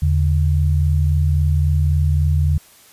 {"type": "tone pair together", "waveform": "sine", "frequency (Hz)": [81, 144.66], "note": ["E2", "D3"], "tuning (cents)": [-30, -26], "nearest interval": "minor seventh", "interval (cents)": 1004, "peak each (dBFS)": [-14, -19], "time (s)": [0.02, 2.58], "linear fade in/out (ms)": 5, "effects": ["white hiss -48 dBFS RMS until 2.92 s", "resampled to 32000 Hz"]}